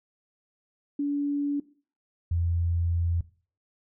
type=tone pair in turn; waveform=sine; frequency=286.6 / 85.21 Hz; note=D4 / F2; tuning=-42 / -42 cents; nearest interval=octave + major sixth; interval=2100 cents; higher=first; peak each=-24 / -23 dBFS; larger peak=second; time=0.99-1.6 / 2.31-3.21 s; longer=second; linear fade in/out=5 ms; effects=noise-tail reverb RT60 0.4 s tail -18 dB re dry